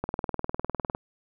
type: click train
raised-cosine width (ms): 1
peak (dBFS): -14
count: 19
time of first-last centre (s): 0.04-0.949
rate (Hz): 19.8
effects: none